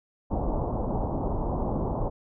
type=low-pass noise; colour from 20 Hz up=pink; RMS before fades=-28 dBFS; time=0.3-2.1 s; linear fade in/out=20 ms; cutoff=980 Hz; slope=48 dB/octave; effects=none